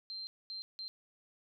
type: tone bursts at uneven times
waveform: sine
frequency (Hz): 4148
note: C8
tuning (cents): -16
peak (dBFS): -40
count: 3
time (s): 0.1-0.27 / 0.5-0.62 / 0.79-0.88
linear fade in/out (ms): 0
effects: none